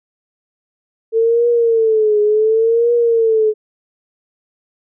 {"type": "tone with vibrato", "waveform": "sine", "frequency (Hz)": 446.3, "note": "A4", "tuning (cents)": 25, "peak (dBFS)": -10, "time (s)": [1.12, 3.54], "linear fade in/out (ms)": 50, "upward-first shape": "triangle", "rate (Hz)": 0.69, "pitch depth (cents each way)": 120, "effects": []}